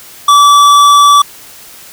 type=tone with hard clipping; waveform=sine; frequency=1154 Hz; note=D6; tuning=31 cents flat; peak=-4 dBFS; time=0.28-1.22 s; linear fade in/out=5 ms; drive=14 dB; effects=white hiss -34 dBFS RMS until 1.92 s